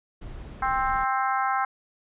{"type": "noise", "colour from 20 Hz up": "brown", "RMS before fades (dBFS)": -38, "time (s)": [0.21, 1.05], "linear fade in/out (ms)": 10}
{"type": "harmonic tone", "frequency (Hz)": 263.5, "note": "C4", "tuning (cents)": 12, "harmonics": [3, 4, 5, 6, 7, 8], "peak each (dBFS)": [-26, -28, -28, -32, -41, -39], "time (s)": [0.62, 1.65], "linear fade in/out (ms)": 5}
{"effects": ["resampled to 8000 Hz"]}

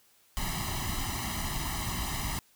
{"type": "noise with comb filter", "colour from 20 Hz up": "pink", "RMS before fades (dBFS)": -33, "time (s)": [0.37, 2.39], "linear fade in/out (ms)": 0, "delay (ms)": 1, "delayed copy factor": 1, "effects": ["white hiss -64 dBFS RMS until 2.55 s"]}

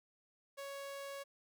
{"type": "tone", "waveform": "sawtooth", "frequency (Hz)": 556, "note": "C#5", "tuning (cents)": 5, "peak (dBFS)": -40, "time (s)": [0.57, 1.24], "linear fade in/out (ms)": 20, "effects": []}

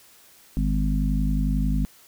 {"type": "harmonic tone", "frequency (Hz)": 51.1, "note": "G#1", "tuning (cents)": -27, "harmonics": [1, 3, 4, 5], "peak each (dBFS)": [-22, -27, -28, -29], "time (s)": [0.57, 1.85], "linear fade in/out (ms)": 0, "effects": ["white hiss -53 dBFS RMS until 2.07 s"]}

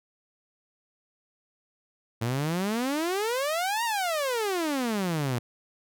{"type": "exponential two-way sweep", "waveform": "sawtooth", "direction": "up then down", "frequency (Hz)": [110.8, 959, 115.6], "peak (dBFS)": -22, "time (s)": [2.21, 5.39], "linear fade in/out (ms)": 10, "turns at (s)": 3.84, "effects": []}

